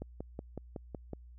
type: click train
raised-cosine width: 2 ms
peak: -26 dBFS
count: 7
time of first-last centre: 0.02-1.133 s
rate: 5.39 Hz
effects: added 60 Hz sine -50 dBFS peak until 1.38 s